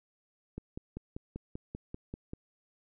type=click train; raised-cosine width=3 ms; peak=-26 dBFS; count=10; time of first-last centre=0.58-2.334 s; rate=5.13 Hz; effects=none